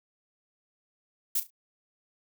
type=noise with echo; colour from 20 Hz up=violet; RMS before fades=-27 dBFS; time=1.35-1.4 s; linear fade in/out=5 ms; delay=35 ms; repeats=3; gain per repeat=-12 dB; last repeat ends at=1.505 s; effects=none